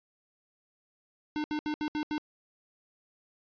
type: tone bursts at uneven times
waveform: square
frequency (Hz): 302.2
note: D4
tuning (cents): +50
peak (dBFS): -30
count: 6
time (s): 1.36-1.44 / 1.51-1.59 / 1.66-1.74 / 1.81-1.88 / 1.95-2.03 / 2.11-2.18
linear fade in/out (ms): 0
effects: resampled to 11025 Hz